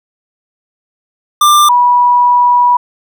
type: tone pair in turn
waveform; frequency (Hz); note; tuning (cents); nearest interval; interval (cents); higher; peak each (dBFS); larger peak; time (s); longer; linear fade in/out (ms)
square / sine; 1188 / 975.2; D6 / B5; +20 / -22; minor third; 342; first; -5; neither; 1.41-1.69 / 1.69-2.77; second; 5
effects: none